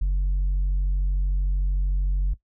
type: tone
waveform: sine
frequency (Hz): 46.66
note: F#1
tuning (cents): +15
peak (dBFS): -17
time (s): 0.01-2.34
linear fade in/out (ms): 10
effects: noise-tail reverb RT60 0.1 s tail -17 dB re dry + tanh soft clip ceiling -19 dBFS